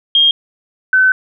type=tone pair in turn; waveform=sine; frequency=3228 / 1520.1 Hz; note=G#7 / F#6; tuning=-50 / +46 cents; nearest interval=octave + minor second; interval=1304 cents; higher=first; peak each=-7 dBFS; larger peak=neither; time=0.15-0.31 / 0.93-1.12 s; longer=second; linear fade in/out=2 ms; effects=none